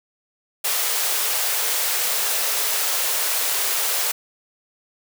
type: high-pass noise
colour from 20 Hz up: white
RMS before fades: -22 dBFS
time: 0.64-4.12 s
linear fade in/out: 10 ms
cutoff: 400 Hz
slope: 48 dB/octave
effects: none